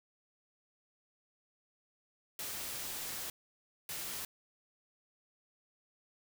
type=noise bursts at uneven times; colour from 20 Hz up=white; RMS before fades=-41 dBFS; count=2; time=2.39-3.3 / 3.89-4.25 s; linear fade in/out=2 ms; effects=none